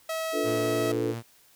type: tone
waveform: sawtooth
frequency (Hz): 645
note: E5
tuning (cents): -38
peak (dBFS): -25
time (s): 0.09-0.92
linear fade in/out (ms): 5
type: chord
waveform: sine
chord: B half-diminished seventh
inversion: first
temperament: equal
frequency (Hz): 293.7 / 349.2 / 440 / 493.9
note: D4 / F4 / A4 / B4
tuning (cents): 0 / 0 / 0 / 0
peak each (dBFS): -31 / -33 / -29 / -35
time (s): 0.32-1.15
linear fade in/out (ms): 50
type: tone with pitch glide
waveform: sawtooth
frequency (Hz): 114.2 to 116.13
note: A#2 to A#2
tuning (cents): -35 to -6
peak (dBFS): -29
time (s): 0.43-1.23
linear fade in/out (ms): 50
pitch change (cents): +29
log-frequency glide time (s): 0.58-0.67
effects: white hiss -59 dBFS RMS until 1.55 s